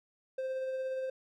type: tone with tremolo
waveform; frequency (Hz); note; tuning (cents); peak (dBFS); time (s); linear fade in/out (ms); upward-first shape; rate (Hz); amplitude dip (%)
triangle; 523.3; C5; 0; -30; 0.38-1.1; 5; sine; 17; 25
effects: none